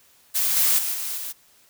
blue noise with level steps, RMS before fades -22 / -19 / -26 / -29 / -32 dBFS, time 0.34-1.33 s, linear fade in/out 20 ms, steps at 0.56 / 0.78 / 0.93 / 1.17 s, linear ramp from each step 10 ms, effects white hiss -57 dBFS RMS until 1.69 s

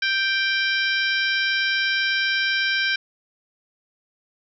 harmonic tone with a mistuned harmonic, 784 Hz, G5, in tune, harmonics 2 / 3 / 4 / 5 / 6 / 7, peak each -22 / -26 / -28 / -30 / -32 / -33 dBFS, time 0.02-2.96 s, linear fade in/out 5 ms, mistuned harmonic 6, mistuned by +60 cents, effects none

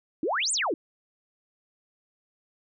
sine exponential two-way sweep, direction up then down, 277.2 to 9440 to 277.2 Hz, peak -24 dBFS, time 0.23-0.74 s, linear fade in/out 2 ms, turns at 0.52 s, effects none

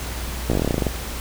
slowing click train, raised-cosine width 2 ms, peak -7 dBFS, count 14, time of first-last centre 0.5-0.867 s, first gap 16 ms, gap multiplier 1.09, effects added 60 Hz sine -29 dBFS peak until 1.2 s + pink hiss -32 dBFS RMS until 1.2 s

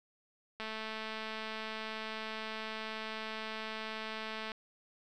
click train, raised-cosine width 0.3 ms, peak -25 dBFS, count 859, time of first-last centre 0.6-4.518 s, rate 219 Hz, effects none

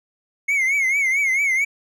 triangle tone with vibrato, 2170 Hz, C#7, 37 cents flat, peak -15 dBFS, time 0.48-1.65 s, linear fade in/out 10 ms, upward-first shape triangle, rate 4.5 Hz, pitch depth 120 cents each way, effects none

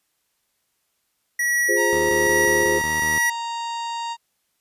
square tone with tremolo, 1927 Hz, B6, 43 cents flat, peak -18 dBFS, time 1.39-3.3 s, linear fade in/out 5 ms, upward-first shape triangle, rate 1.2 Hz, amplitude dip 50%
sine chord, F minor, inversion none, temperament equal, 349.2 / 415.3 / 523.3 Hz, F4 / Ab4 / C5, 0 / 0 / 0 cents, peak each -24 / -23 / -24 dBFS, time 1.68-2.8 s, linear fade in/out 20 ms
harmonic tone, 931 Hz, A#5, 2 cents flat, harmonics 1 / 2 / 3 / 4 / 5 / 6 / 7 / 8 / 10, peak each -26 / -41 / -38 / -39 / -41 / -52 / -47 / -43 / -56 dBFS, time 1.76-4.17 s, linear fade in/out 50 ms
10% pulse tone bursts, 77.7 Hz, D#2, 2 cents flat, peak -22 dBFS, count 7, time 1.93-3.182 s, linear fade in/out 0 ms, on 160 ms, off 22 ms
effects white hiss -71 dBFS RMS until 4.6 s + resampled to 32000 Hz

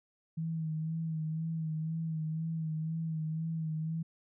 sine tone with vibrato, 159.9 Hz, D#3, 48 cents sharp, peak -32 dBFS, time 0.37-4.03 s, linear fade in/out 10 ms, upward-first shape sine, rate 2 Hz, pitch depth 38 cents each way, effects none

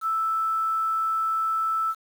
sine tone with quantisation, 1318.5 Hz, E6, in tune, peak -22 dBFS, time 0.01-1.95 s, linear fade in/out 50 ms, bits 8, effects none

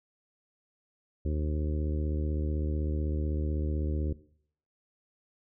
harmonic tone, 75.9 Hz, D#2, 42 cents flat, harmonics 1 / 2 / 3 / 4 / 5 / 6 / 7, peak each -28 / -38 / -39 / -39 / -40 / -46 / -46 dBFS, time 1.25-4.13 s, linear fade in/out 5 ms, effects noise-tail reverb RT60 0.6 s tail -18 dB re dry

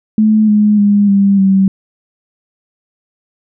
sine tone with pitch steps, 215.9 / 209.9 / 204 / 198.32 / 192.79 Hz, A3 / G#3 / G#3 / G3 / G3, -33 / +19 / -31 / +20 / -29 cents, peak -6 dBFS, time 0.18-1.68 s, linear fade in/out 2 ms, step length 300 ms, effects none

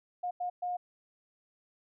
sine tone bursts at uneven times, 716 Hz, F5, 43 cents sharp, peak -31 dBFS, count 3, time 0.23-0.31 / 0.4-0.5 / 0.62-0.77 s, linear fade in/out 10 ms, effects none

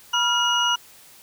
sine tone cluster, 969 / 1391 / 2885 / 5930 Hz, B5 / F6 / F#7 / F#8, -33 / -7 / -44 / +3 cents, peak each -24 / -24 / -21 / -30 dBFS, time 0.13-0.76 s, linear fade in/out 10 ms, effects white hiss -49 dBFS RMS until 1.22 s

